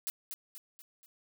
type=noise with echo; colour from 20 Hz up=blue; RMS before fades=-35 dBFS; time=0.07-0.1 s; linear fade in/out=0 ms; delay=240 ms; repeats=4; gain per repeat=-6 dB; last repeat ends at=1.06 s; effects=none